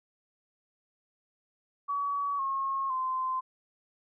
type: tone with pitch steps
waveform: sine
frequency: 1134 / 1084 / 1036.3 Hz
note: C#6 / C#6 / C6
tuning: +39 / -39 / -17 cents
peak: -28 dBFS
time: 1.88-3.41 s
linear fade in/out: 20 ms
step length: 510 ms
effects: none